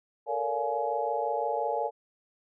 sine tone cluster, 440.1 / 465.8 / 572 / 697 / 842 Hz, A4 / A#4 / D5 / F5 / G#5, 0 / -1 / -46 / -4 / +24 cents, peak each -38 / -33 / -33 / -34 / -31 dBFS, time 0.26-1.91 s, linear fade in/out 50 ms, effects none

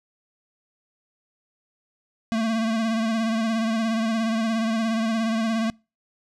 square tone with vibrato, 224.2 Hz, A3, 33 cents sharp, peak -22 dBFS, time 2.32-5.7 s, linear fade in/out 0 ms, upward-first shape sine, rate 17 Hz, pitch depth 43 cents each way, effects noise-tail reverb RT60 0.3 s tail -26 dB re dry + low-pass 6000 Hz 12 dB/octave

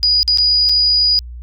sine tone with dropouts, 4914 Hz, D#8, 22 cents flat, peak -10 dBFS, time 0.03-1.19 s, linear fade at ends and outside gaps 0 ms, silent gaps 0.23-0.278 / 0.374-0.384 / 0.69-0.694 s, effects added 60 Hz sine -28 dBFS peak until 1.42 s

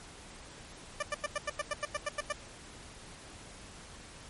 15% pulse tone bursts, 591 Hz, D5, 11 cents sharp, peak -24 dBFS, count 12, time 1-2.325 s, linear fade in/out 5 ms, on 27 ms, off 91 ms, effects pink hiss -50 dBFS RMS until 4.29 s + MP3 48 kbps

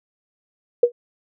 sine tone with exponential decay, 481 Hz, B4, 46 cents flat, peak -6 dBFS, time 0.83-0.92 s, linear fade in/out 5 ms, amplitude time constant 18 ms, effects none

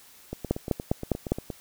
two click trains, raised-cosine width 2 ms, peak -9 / -19 dBFS, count 5 / 11, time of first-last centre 0.51-1.32 / 0.33-1.502 s, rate 4.94 / 8.53 Hz, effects white hiss -53 dBFS RMS until 1.6 s

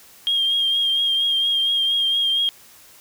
sine tone with vibrato, 3226 Hz, G7, 49 cents sharp, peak -16 dBFS, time 0.27-2.49 s, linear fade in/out 0 ms, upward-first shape triangle, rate 4.3 Hz, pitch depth 36 cents each way, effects tanh soft clip ceiling -12 dBFS + white hiss -48 dBFS RMS until 3 s

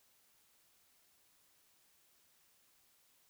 silence, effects white hiss -71 dBFS RMS until 3.29 s

